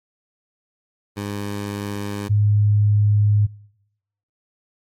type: tone pair in turn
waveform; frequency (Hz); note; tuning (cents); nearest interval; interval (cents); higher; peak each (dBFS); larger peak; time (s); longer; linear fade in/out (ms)
15% pulse / sine; 101.8 / 104.06; G#2 / G#2; -34 / +4; unison; 38; second; -19 / -13; second; 1.16-2.29 / 2.29-3.47; second; 20
effects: noise-tail reverb RT60 0.9 s tail -26 dB re dry + MP3 64 kbps